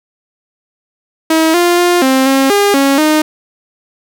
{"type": "tone with pitch steps", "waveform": "sawtooth", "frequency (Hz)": [320.7, 349.3, 352.2, 263.8, 269.6, 405.2, 275.4, 307.8], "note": ["E4", "F4", "F4", "C4", "C#4", "G#4", "C#4", "D#4"], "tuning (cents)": [-48, 0, 15, 14, -48, -43, -11, -19], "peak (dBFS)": -4, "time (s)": [1.3, 3.22], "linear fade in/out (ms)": 5, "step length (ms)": 240, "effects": []}